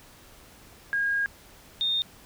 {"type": "tone pair in turn", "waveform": "sine", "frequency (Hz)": [1629, 3659], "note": ["G#6", "A#7"], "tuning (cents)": [-34, -33], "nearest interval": "octave + major second", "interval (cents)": 1401, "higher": "second", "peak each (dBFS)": [-23, -23], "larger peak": "neither", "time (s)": [[0.93, 1.26], [1.81, 2.02]], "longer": "first", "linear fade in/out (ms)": 0, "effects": ["pink hiss -52 dBFS RMS until 2.25 s"]}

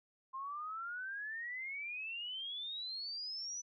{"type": "exponential sweep", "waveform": "sine", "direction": "up", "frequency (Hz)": [1047, 6020], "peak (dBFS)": -40, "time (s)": [0.33, 3.62], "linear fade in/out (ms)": 20, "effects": []}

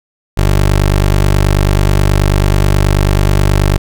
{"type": "tone", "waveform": "20% pulse", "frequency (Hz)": 49.29, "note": "G1", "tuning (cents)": 10, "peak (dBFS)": -3, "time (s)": [0.37, 3.78], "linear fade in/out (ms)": 10, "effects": []}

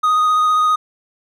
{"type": "tone with vibrato", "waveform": "triangle", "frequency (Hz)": 1244.5, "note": "D#6", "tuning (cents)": 0, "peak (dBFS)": -10, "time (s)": [0.03, 0.76], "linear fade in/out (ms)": 10, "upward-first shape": "triangle", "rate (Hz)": 15, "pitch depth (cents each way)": 17, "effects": []}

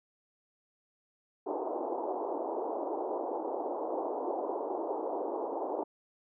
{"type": "band-pass noise", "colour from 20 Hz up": "pink", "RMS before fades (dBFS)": -35, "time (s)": [1.46, 5.84], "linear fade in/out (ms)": 10, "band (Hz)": [310, 940], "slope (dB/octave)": 48, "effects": []}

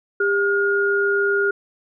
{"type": "tone pair together", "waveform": "sine", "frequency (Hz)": [400.4, 1427], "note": ["G4", "F6"], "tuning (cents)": [37, 37], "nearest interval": "octave + minor seventh", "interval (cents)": 2200, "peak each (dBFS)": -19, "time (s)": [0.2, 1.51], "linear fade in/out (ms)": 5, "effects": []}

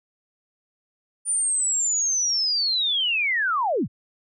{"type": "linear sweep", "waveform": "sine", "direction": "down", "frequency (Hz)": [9330, 68.1], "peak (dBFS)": -20, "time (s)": [1.25, 3.88], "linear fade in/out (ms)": 50, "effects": []}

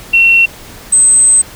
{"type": "tone pair in turn", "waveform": "sine", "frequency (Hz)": [2721, 8218], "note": ["F7", "C9"], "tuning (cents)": [-46, -32], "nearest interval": "octave + perfect fifth", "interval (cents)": 1914, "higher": "second", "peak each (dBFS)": -4, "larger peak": "neither", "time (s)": [[0.13, 0.46], [0.92, 1.42]], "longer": "second", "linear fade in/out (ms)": 10, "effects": ["pink hiss -33 dBFS RMS until 1.55 s"]}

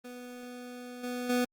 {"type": "tone with level steps", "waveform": "25% pulse", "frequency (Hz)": 246.9, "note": "B3", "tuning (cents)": 0, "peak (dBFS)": [-38, -30, -22], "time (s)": [0.04, 1.45], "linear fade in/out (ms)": 10, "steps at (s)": [1.03, 1.29], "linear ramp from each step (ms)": 10, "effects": ["Opus 32 kbps"]}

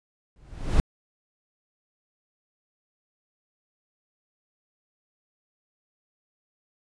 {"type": "noise with exponential growth", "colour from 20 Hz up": "brown", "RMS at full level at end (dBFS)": -17, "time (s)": [0.36, 0.8], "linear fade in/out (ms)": 1, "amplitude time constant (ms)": 94, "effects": ["resampled to 22050 Hz"]}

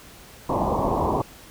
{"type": "low-pass noise", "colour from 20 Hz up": "white", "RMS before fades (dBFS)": -23, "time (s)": [0.49, 1.22], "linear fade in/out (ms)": 5, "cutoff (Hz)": 1100, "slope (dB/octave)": 96, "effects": ["pink hiss -46 dBFS RMS until 1.5 s"]}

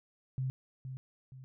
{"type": "tone with echo", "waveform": "sine", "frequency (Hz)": 130.81, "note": "C3", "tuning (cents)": 0, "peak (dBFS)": -31, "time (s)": [0.38, 0.5], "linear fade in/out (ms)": 0, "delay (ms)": 470, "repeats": 2, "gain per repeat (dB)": -8, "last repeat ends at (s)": 1.44, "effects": []}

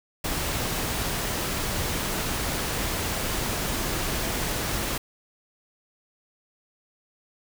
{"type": "noise", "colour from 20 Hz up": "pink", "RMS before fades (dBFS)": -28, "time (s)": [0.24, 4.98], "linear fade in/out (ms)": 5, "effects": []}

